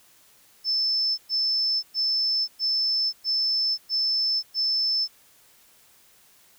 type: tone bursts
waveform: sine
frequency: 5274 Hz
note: E8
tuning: in tune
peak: -21 dBFS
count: 7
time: 0.64-5.08 s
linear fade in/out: 50 ms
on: 540 ms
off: 110 ms
effects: white hiss -57 dBFS RMS until 6.58 s